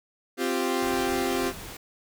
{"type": "chord", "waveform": "sawtooth", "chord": "C suspended fourth", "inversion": "none", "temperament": "equal", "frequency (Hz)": [261.6, 349.2, 392], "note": ["C4", "F4", "G4"], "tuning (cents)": [0, 0, 0], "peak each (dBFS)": -25, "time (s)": [0.37, 1.53], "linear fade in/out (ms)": 50}
{"type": "noise", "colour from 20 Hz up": "pink", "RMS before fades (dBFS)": -40, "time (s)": [0.82, 1.77], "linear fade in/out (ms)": 5}
{"effects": []}